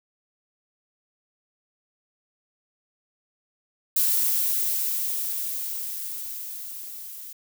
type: noise with level ramp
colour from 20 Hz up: violet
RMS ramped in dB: -21 to -40 dBFS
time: 3.96-7.33 s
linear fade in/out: 5 ms
effects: none

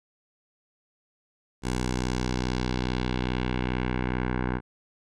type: tone with low-pass filter sweep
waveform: 10% pulse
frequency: 62.4 Hz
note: B1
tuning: 19 cents sharp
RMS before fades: -28 dBFS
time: 1.62-4.61 s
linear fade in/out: 50 ms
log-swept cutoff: 8500 to 1600 Hz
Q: 1.5
effects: none

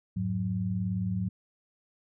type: tone cluster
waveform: sine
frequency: 86.5 / 106.2 / 184 Hz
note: F2 / G#2 / F#3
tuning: -16 / +39 / -9 cents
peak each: -39 / -31 / -30 dBFS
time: 0.16-1.29 s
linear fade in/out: 10 ms
effects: none

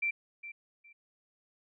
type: tone with echo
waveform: sine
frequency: 2349 Hz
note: D7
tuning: in tune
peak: -28 dBFS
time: 0.02-0.11 s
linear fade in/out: 10 ms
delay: 410 ms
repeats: 2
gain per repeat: -13 dB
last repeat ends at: 0.93 s
effects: none

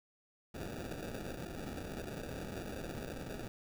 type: noise with sample-and-hold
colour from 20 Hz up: blue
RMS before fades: -43 dBFS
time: 0.54-3.48 s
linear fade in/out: 5 ms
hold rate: 1050 Hz
effects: none

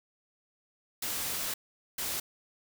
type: noise bursts at uneven times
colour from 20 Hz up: white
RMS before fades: -34 dBFS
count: 2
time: 1.02-1.54 / 1.98-2.2 s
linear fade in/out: 5 ms
effects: none

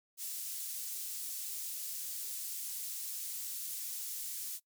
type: high-pass noise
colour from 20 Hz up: pink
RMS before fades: -41 dBFS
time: 0.17-4.6 s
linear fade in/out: 50 ms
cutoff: 7700 Hz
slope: 12 dB/octave
effects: noise-tail reverb RT60 0.1 s tail -19 dB re dry

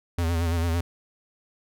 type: tone with vibrato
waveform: square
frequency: 84 Hz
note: E2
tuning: 33 cents sharp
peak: -23 dBFS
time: 0.18-0.81 s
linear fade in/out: 5 ms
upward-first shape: sine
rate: 8.9 Hz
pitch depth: 57 cents each way
effects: none

